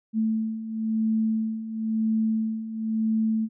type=beating tone pair; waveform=sine; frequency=220 / 220.98 Hz; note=A3 / A3; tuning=0 / +8 cents; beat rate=0.98 Hz; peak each=-29 / -24 dBFS; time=0.13-3.49 s; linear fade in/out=50 ms; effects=none

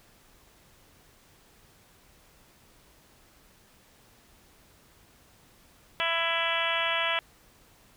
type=harmonic tone; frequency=332.5 Hz; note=E4; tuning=15 cents sharp; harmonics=2 / 3 / 4 / 5 / 6 / 7 / 8 / 9 / 10; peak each=-34 / -34 / -34 / -34 / -34 / -34 / -34 / -34 / -34 dBFS; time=6-7.19 s; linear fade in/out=0 ms; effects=pink hiss -59 dBFS RMS until 7.96 s

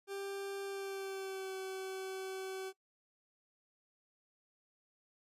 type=tone with pitch glide; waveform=40% pulse; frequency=395 to 380.7 Hz; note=G4 to F#4; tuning=+13 to +49 cents; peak=-39 dBFS; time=0.07-2.73 s; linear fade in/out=50 ms; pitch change=-64 cents; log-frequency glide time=0.64-1.55 s; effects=noise-tail reverb RT60 0.1 s tail -18 dB re dry + resampled to 32000 Hz

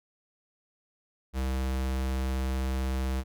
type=tone; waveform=square; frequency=65.41 Hz; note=C2; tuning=in tune; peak=-28 dBFS; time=1.33-3.24 s; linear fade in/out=50 ms; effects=none

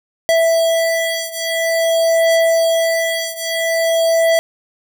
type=beating tone pair; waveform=square; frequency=659.3 / 659.79 Hz; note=E5 / E5; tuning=0 / +1 cents; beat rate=0.49 Hz; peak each=-16 / -18 dBFS; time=0.29-4.39 s; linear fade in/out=0 ms; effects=none

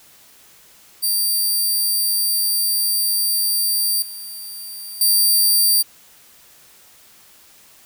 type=tone with level steps; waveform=5% pulse; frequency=4699 Hz; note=D8; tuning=in tune; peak=-10 / -24 / -6 dBFS; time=1.02-5.83 s; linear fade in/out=20 ms; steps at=4.02 / 5.01 s; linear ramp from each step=2 ms; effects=white hiss -49 dBFS RMS until 7.85 s

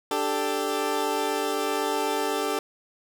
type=chord; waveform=20% pulse; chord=D suspended fourth; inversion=none; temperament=equal; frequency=293.7 / 392 / 440 Hz; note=D4 / G4 / A4; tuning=0 / 0 / 0 cents; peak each=-26 / -24 / -23 dBFS; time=0.11-2.59 s; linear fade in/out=2 ms; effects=none

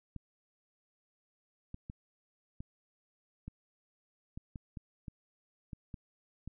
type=clicks; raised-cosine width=5 ms; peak=-30 dBFS; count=12; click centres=0.163 / 1.744 / 1.899 / 2.605 / 3.48 / 4.375 / 4.558 / 4.772 / 5.082 / 5.732 / 5.942 / 6.476 s; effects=none

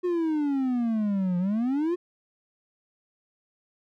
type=exponential two-way sweep; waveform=triangle; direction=down then up; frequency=364.3 to 174.61 to 364.3 Hz; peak=-21 dBFS; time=0.03-1.96 s; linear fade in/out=20 ms; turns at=1.38 s; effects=none

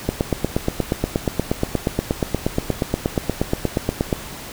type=click train; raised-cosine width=2 ms; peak=-4 dBFS; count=35; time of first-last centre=0.09-4.128 s; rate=8.42 Hz; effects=pink hiss -34 dBFS RMS until 4.52 s

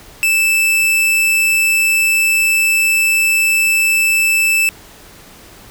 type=tone; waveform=45% pulse; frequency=2637 Hz; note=E7; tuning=in tune; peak=-11 dBFS; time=0.23-4.69 s; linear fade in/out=0 ms; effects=pink hiss -40 dBFS RMS until 5.7 s

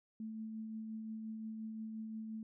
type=tone with tremolo; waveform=sine; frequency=220 Hz; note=A3; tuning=in tune; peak=-40 dBFS; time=0.2-2.43 s; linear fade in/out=2 ms; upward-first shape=triangle; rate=5.7 Hz; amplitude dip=30%; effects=none

